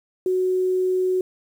sine tone with quantisation, 370 Hz, F#4, in tune, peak -18 dBFS, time 0.26-1.21 s, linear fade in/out 2 ms, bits 8, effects none

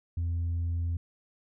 sine tone, 84.9 Hz, F2, 48 cents flat, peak -25 dBFS, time 0.17-0.97 s, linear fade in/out 5 ms, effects tanh soft clip ceiling -26 dBFS

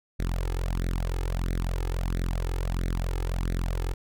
sawtooth tone with flanger, 43.65 Hz, F1, in tune, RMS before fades -28 dBFS, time 0.19-3.94 s, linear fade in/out 10 ms, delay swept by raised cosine 0.49 to 2.39 ms, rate 1.5 Hz, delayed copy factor +0.9, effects none

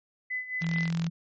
sine tone with tremolo, 2011 Hz, B6, 31 cents sharp, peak -28 dBFS, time 0.3-0.9 s, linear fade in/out 10 ms, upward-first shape sine, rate 4.6 Hz, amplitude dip 75%
sine tone, 166.2 Hz, E3, 15 cents sharp, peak -26 dBFS, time 0.61-1.1 s, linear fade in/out 20 ms
click train, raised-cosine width 0.2 ms, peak -20 dBFS, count 20, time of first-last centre 0.62-1.067 s, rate 42.5 Hz
effects MP3 32 kbps

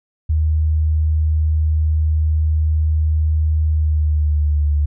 sine tone with pitch glide, 77.78 to 73.5 Hz, D#2 to D2, 0 to +2 cents, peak -13 dBFS, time 0.29-4.86 s, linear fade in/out 10 ms, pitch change -98 cents, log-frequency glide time 3.68-4.73 s, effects none

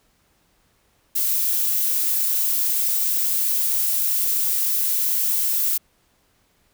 violet noise, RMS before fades -21 dBFS, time 1.15-5.78 s, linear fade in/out 10 ms, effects pink hiss -63 dBFS RMS until 6.73 s

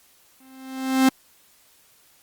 45% pulse tone with exponential growth, 263.1 Hz, C4, 10 cents sharp, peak -12 dBFS, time 0.4-1.09 s, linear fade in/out 5 ms, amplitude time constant 150 ms, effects white hiss -57 dBFS RMS until 2.22 s + Opus 48 kbps

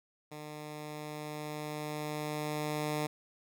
10% pulse tone with level ramp, 150.9 Hz, D3, 47 cents sharp, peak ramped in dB -35 to -23 dBFS, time 0.31-3.07 s, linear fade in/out 10 ms, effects none

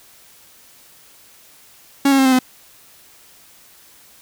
45% pulse tone with pitch steps, 277.7 / 272 / 266.4 / 260.9 / 255.5 Hz, C#4 / C#4 / C4 / C4 / C4, +3 / -33 / +31 / -5 / -41 cents, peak -11 dBFS, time 2.05-2.39 s, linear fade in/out 5 ms, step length 68 ms, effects white hiss -48 dBFS RMS until 4.21 s

